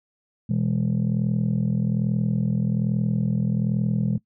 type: chord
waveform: sine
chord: E major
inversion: second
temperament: just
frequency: 123.61 / 164.81 / 206 Hz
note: B2 / E3 / G#3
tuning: +2 / 0 / -14 cents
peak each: -23 dBFS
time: 0.49-4.18 s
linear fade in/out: 10 ms
effects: noise-tail reverb RT60 0.1 s tail -19 dB re dry + tanh soft clip ceiling -15 dBFS